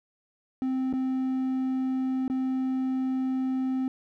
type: tone with dropouts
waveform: triangle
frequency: 260.7 Hz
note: C4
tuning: 6 cents flat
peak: -23 dBFS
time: 0.62-3.88 s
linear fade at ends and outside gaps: 1 ms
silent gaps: 0.928-0.936 / 2.28-2.299 s
effects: none